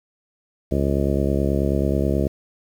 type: harmonic tone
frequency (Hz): 69.3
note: C#2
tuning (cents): 0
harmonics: 1 / 2 / 3 / 4 / 5 / 6 / 7 / 8 / 9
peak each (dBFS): -23 / -25 / -25 / -28 / -26 / -29 / -31 / -31 / -30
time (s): 0.71-2.28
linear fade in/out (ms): 10
effects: 8-bit